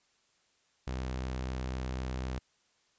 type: tone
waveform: sawtooth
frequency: 64 Hz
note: C2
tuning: 38 cents flat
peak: -30 dBFS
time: 0.87-2.39 s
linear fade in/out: 5 ms
effects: white hiss -71 dBFS RMS until 2.98 s + resampled to 16000 Hz